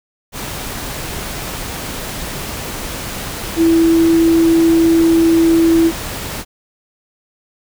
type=tone in noise; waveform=sine; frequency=330 Hz; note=E4; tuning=2 cents sharp; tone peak=-8 dBFS; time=3.56-5.92 s; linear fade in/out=50 ms; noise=pink; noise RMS=-25 dBFS; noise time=0.32-6.45 s; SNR=+14 dB; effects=none